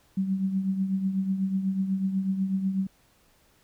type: tone with tremolo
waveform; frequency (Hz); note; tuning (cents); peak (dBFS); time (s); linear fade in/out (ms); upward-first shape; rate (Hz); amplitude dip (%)
sine; 191.6; G3; -39; -21; 0.17-2.87; 5; triangle; 8.1; 65
effects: pink hiss -63 dBFS RMS until 3.63 s